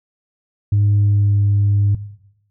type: tone with pitch glide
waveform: sine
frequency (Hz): 102.5 to 101.5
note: G#2 to G#2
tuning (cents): -22 to -39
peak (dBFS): -10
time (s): 0.72-1.95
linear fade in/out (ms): 5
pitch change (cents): -17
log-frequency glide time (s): 0.94-1.41
effects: noise-tail reverb RT60 0.8 s tail -17 dB re dry + tanh soft clip ceiling -9 dBFS